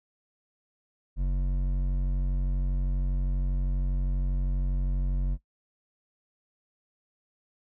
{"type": "tone with hard clipping", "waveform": "sine", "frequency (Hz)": 46.25, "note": "F#1", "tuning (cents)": 0, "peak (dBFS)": -26, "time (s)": [1.16, 5.38], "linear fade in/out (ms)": 50, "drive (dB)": 9, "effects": ["noise-tail reverb RT60 0.1 s tail -18 dB re dry"]}